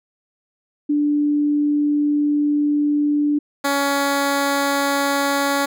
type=tone pair in turn; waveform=sine / 10% pulse; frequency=293.7 / 280.5 Hz; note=D4 / C#4; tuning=0 / +21 cents; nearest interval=minor second; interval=79 cents; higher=first; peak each=-15 / -9 dBFS; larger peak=second; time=0.89-3.39 / 3.64-5.66 s; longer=first; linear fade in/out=10 ms; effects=none